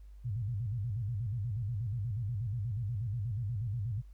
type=tone with vibrato; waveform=sine; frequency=110 Hz; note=A2; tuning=in tune; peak=-32 dBFS; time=0.24-4.02 s; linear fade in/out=20 ms; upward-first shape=square; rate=8.3 Hz; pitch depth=180 cents each way; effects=added 50 Hz sine -48 dBFS peak until 4.13 s + pink hiss -75 dBFS RMS until 4.13 s